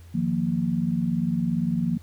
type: chord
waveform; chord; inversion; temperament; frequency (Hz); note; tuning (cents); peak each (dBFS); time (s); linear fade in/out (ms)
sine; Eb suspended second; none; equal with one note detuned; 155.56 / 175.63 / 233.1; Eb3 / F3 / Bb3; 0 / +10 / 0; -28 / -25 / -26; 0.14-1.98; 10
effects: added 85 Hz sine -43 dBFS peak until 2.02 s + pink hiss -57 dBFS RMS until 2.02 s